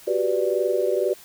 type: chord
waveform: sine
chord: G major seventh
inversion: third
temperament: equal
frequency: 370 / 392 / 493.9 / 587.3 Hz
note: F#4 / G4 / B4 / D5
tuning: 0 / 0 / 0 / 0 cents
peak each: -25 dBFS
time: 0.07-1.14 s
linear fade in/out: 10 ms
effects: white hiss -47 dBFS RMS until 1.24 s